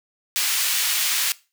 pink high-pass noise, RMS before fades -22 dBFS, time 0.36-1.32 s, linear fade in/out 0 ms, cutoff 2400 Hz, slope 12 dB/octave, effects noise-tail reverb RT60 0.3 s tail -20 dB re dry

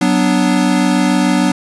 square chord, B minor, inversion second, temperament equal with one note detuned, 187.25 / 246.9 / 293.7 Hz, F#3 / B3 / D4, +21 / 0 / 0 cents, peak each -16 dBFS, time 0.01-1.52 s, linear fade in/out 5 ms, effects resampled to 24000 Hz + 7-bit

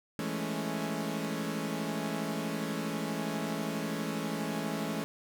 sawtooth chord, A major seventh, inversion second, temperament equal, 164.81 / 207.7 / 220 / 277.2 Hz, E3 / G#3 / A3 / C#4, 0 / 0 / 0 / 0 cents, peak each -34 dBFS, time 0.19-5.04 s, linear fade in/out 0 ms, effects none

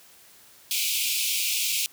pink high-pass noise, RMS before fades -26 dBFS, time 0.71-1.86 s, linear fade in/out 0 ms, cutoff 2300 Hz, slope 96 dB/octave, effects white hiss -53 dBFS RMS until 1.92 s + high-pass 60 Hz 12 dB/octave

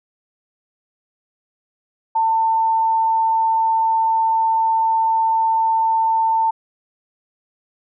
sine tone, 896 Hz, A5, 31 cents sharp, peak -14 dBFS, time 2.15-6.51 s, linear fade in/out 10 ms, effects none

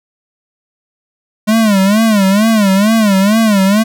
square tone with vibrato, 207.7 Hz, G#3, in tune, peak -8 dBFS, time 1.47-3.84 s, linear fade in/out 20 ms, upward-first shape sine, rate 2.2 Hz, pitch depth 150 cents each way, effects none

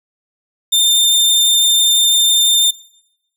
sawtooth tone, 3606 Hz, A7, 42 cents sharp, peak -7 dBFS, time 0.72-2.71 s, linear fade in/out 10 ms, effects noise-tail reverb RT60 0.9 s tail -22 dB re dry

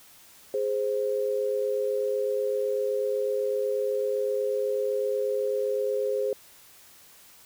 sine tone pair together, 415.3 / 523.3 Hz, G#4 / C5, 0 / 0 cents, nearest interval major third, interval 400 cents, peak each -27 dBFS, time 0.54-6.33 s, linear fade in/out 2 ms, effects white hiss -53 dBFS RMS until 7.45 s

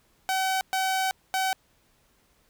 sawtooth tone bursts at uneven times, 760 Hz, F#5, 46 cents sharp, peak -20 dBFS, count 3, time 0.29-0.61 / 0.73-1.11 / 1.34-1.53 s, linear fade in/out 0 ms, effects pink hiss -65 dBFS RMS until 2.49 s

